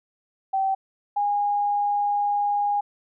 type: tone pair in turn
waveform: sine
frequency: 773 / 819 Hz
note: G5 / G#5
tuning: -24 / -24 cents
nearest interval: minor second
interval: 100 cents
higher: second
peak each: -20 dBFS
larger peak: neither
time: 0.53-0.75 / 1.16-2.81 s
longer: second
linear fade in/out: 10 ms
effects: none